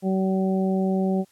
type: harmonic tone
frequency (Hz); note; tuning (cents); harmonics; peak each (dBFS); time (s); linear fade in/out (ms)
190; F#3; +46; 1 / 2 / 3 / 4; -21 / -27 / -31 / -33; 0.02-1.25; 50
effects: white hiss -61 dBFS RMS until 1.31 s + low-pass 12000 Hz 12 dB/octave